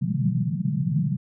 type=band-pass noise; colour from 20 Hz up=pink; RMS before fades=-24 dBFS; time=0.01-1.17 s; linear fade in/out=10 ms; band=120 to 210 Hz; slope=96 dB/octave; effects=none